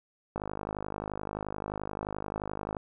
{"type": "click train", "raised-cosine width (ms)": 1, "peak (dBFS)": -20, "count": 125, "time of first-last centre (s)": [0.36, 2.768], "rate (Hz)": 51.5, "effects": []}